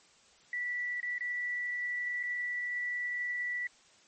sine tone with dropouts, 1959 Hz, B6, 15 cents flat, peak -32 dBFS, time 0.53-3.67 s, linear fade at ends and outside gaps 2 ms, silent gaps 1.002-1.029 / 1.182-1.207 / 2.229-2.235 s, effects white hiss -62 dBFS RMS until 4.07 s + MP3 32 kbps

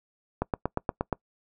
click train, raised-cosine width 1 ms, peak -12 dBFS, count 7, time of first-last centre 0.42-1.128 s, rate 8.48 Hz, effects noise-tail reverb RT60 0.1 s tail -24 dB re dry

